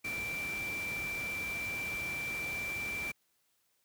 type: tone in noise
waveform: sine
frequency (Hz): 2347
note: D7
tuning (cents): -2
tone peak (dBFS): -35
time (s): 0.04-3.12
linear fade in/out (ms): 10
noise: pink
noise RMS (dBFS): -44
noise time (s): 0.04-3.12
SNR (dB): +6
effects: white hiss -75 dBFS RMS until 3.84 s + high-pass 60 Hz 12 dB/octave